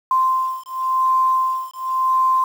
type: beating tone pair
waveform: sine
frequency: 1041 / 1041.93 Hz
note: C6 / C6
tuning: -9 / -8 cents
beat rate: 0.93 Hz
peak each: -19 dBFS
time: 0.11-2.44 s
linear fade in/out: 2 ms
effects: 7-bit